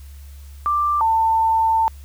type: tone pair in turn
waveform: sine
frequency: 1180 / 894.7 Hz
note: D6 / A5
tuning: +8 / +29 cents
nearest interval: perfect fourth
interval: 479 cents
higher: first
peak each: -16 / -14 dBFS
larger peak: second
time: 0.66-1.01 / 1.01-1.88 s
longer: second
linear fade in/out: 0 ms
effects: added 70 Hz sine -36 dBFS peak until 2.04 s + white hiss -52 dBFS RMS until 2.04 s